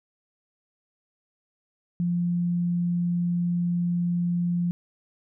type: tone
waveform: sine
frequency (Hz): 174.2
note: F3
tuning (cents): -4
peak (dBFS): -22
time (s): 2-4.71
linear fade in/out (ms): 0
effects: none